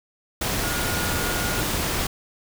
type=tone in noise; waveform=sine; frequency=1433 Hz; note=F6; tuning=44 cents sharp; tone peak=-31 dBFS; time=0.63-1.61 s; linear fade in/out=5 ms; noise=pink; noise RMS=-25 dBFS; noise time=0.41-2.07 s; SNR=-9 dB; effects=none